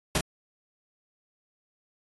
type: noise with echo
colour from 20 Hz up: pink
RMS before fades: -24 dBFS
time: 0.15-0.18 s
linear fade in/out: 2 ms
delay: 29 ms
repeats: 1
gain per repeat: -5 dB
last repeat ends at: 0.209 s
effects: AAC 32 kbps